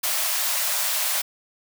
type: high-pass noise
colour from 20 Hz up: white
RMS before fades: -24 dBFS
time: 0.03-1.22 s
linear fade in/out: 10 ms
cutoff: 560 Hz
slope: 96 dB/octave
effects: none

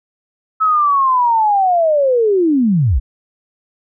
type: linear sweep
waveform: sine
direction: down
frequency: 1302 to 46.86 Hz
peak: -10 dBFS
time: 0.6-3 s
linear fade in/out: 20 ms
effects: none

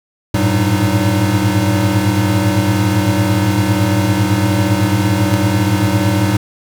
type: tone cluster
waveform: square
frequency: 96.9 / 106.7 / 114.7 / 190.7 / 305.3 Hz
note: G2 / G#2 / A#2 / G3 / D#4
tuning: -20 / +47 / -28 / -47 / -33 cents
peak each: -19 dBFS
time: 0.34-6.37 s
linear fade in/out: 5 ms
effects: 7-bit

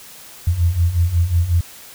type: beating tone pair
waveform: sine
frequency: 82.41 / 87.91 Hz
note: E2 / F2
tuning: 0 / +12 cents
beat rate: 5.5 Hz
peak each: -19 / -15 dBFS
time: 0.47-1.61 s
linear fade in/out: 5 ms
effects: white hiss -40 dBFS RMS until 1.94 s

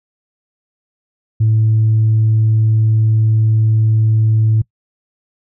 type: tone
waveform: sine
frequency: 110 Hz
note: A2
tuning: in tune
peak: -8 dBFS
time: 1.4-4.62 s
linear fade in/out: 10 ms
effects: noise-tail reverb RT60 0.1 s tail -23 dB re dry + tanh soft clip ceiling -6 dBFS

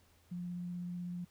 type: tone with vibrato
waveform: sine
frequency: 176.5 Hz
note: F3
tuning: 19 cents sharp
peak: -38 dBFS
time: 0.31-1.25 s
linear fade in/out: 10 ms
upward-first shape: sine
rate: 16 Hz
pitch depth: 10 cents each way
effects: added 84 Hz sine -68 dBFS peak until 1.3 s + pink hiss -69 dBFS RMS until 1.3 s

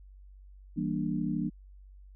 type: chord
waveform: sine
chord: E half-diminished seventh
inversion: none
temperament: just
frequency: 164.81 / 197.78 / 237.3 / 296.7 Hz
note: E3 / G3 / Bb3 / D4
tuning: 0 / +16 / +31 / +18 cents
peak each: -34 dBFS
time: 0.76-1.5 s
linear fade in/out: 20 ms
effects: added 48 Hz sine -49 dBFS peak until 2.15 s

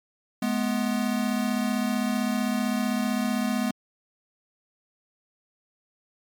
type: tone pair together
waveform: square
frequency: 211.3 / 246.9 Hz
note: G#3 / B3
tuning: +30 / 0 cents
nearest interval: minor third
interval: 270 cents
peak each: -27 dBFS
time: 0.42-3.71 s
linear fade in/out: 5 ms
effects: MP3 96 kbps

